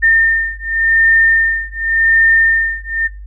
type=beating tone pair; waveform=sine; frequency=1812 / 1812.89 Hz; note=A#6 / A#6; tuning=-50 / -49 cents; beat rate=0.89 Hz; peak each=-13 dBFS; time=0.02-3.08 s; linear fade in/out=20 ms; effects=noise-tail reverb RT60 0.3 s tail -20 dB re dry + added 50 Hz sine -28 dBFS peak until 3.26 s